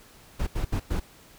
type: noise bursts at uneven times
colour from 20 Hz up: brown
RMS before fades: -26 dBFS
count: 4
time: 0.39-0.47 / 0.55-0.65 / 0.72-0.8 / 0.9-1 s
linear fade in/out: 10 ms
effects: pink hiss -53 dBFS RMS until 1.38 s